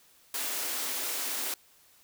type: high-pass noise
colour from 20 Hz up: white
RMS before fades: -33 dBFS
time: 0.34-1.54 s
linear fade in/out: 2 ms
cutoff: 240 Hz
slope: 96 dB/octave
effects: white hiss -61 dBFS RMS until 2.03 s